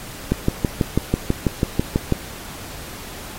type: click train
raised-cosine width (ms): 3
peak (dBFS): -3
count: 12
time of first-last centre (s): 0.32-2.123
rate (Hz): 6.1
effects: pink hiss -36 dBFS RMS until 3.38 s + AAC 48 kbps